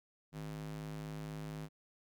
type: tone with high-pass filter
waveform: square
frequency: 52.1 Hz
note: G#1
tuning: 6 cents sharp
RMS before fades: -44 dBFS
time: 0.32-1.69 s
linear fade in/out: 50 ms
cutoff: 140 Hz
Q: 1.8
effects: none